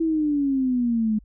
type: exponential sweep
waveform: sine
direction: down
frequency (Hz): 330.6 to 211.4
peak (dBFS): -19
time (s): 0-1.19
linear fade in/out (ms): 10
effects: added 50 Hz sine -47 dBFS peak until 1.24 s